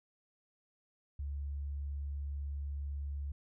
sine tone, 71 Hz, C#2, 42 cents sharp, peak -36 dBFS, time 1.19-3.32 s, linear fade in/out 5 ms, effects none

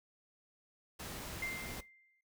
pink noise, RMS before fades -45 dBFS, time 0.99-1.81 s, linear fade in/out 10 ms
sine tone with exponential decay, 2093 Hz, C7, in tune, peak -35 dBFS, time 1.42-2.21 s, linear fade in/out 5 ms, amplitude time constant 170 ms
effects noise-tail reverb RT60 0.2 s tail -19 dB re dry

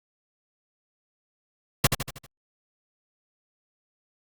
pink noise with echo, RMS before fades -17 dBFS, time 1.84-1.87 s, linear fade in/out 5 ms, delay 79 ms, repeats 5, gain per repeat -6 dB, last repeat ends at 2.265 s, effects Opus 48 kbps

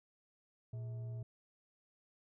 sine tone with frequency modulation, 116.54 Hz, A#2, in tune, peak -39 dBFS, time 0.73-1.23 s, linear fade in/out 5 ms, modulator 531 Hz, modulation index 0.21, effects tanh soft clip ceiling -37 dBFS

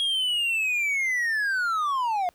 triangle linear sweep, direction down, 3292 to 692 Hz, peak -21 dBFS, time 0-2.29 s, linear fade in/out 0 ms, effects pink hiss -63 dBFS RMS until 2.34 s

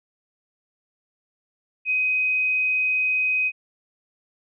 sine tone, 2515 Hz, D#7, 18 cents sharp, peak -19 dBFS, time 1.85-3.52 s, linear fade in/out 50 ms, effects none

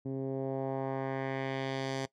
10% pulse tone with low-pass filter sweep, 134 Hz, C3, 42 cents sharp, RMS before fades -35 dBFS, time 0.05-2.06 s, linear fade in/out 10 ms, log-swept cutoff 300 to 6400 Hz, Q 1.3, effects noise-tail reverb RT60 0.1 s tail -19 dB re dry

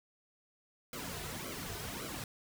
pink noise with flanger, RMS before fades -42 dBFS, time 0.93-2.24 s, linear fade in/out 2 ms, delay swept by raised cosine 1.1 to 3.7 ms, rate 1.8 Hz, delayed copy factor -0.85, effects none

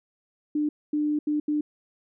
sine tone bursts at uneven times, 298.8 Hz, D4, 30 cents sharp, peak -22 dBFS, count 4, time 0.55-0.69 / 0.93-1.19 / 1.27-1.4 / 1.48-1.61 s, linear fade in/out 5 ms, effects none

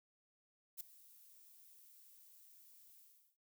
violet noise with ADSR envelope, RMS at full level -43 dBFS, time 0.77-3.37 s, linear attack 35 ms, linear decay 6 ms, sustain -20 dB, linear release 390 ms, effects none

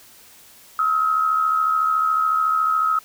sine tone pair together, 1279.1 / 1353 Hz, D#6 / E6, +47 / +45 cents, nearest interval minor second, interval 98 cents, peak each -17 / -25 dBFS, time 0.79-2.99 s, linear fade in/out 2 ms, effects white hiss -48 dBFS RMS until 3.04 s

